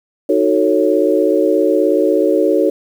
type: chord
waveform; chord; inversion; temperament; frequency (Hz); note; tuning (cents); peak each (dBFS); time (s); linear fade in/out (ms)
sine; D# half-diminished seventh; none; equal with one note detuned; 311.1 / 370 / 446.7 / 554.4; D#4 / F#4 / A4 / C#5; 0 / 0 / +26 / 0; -16; 0.29-2.7; 5
effects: 7-bit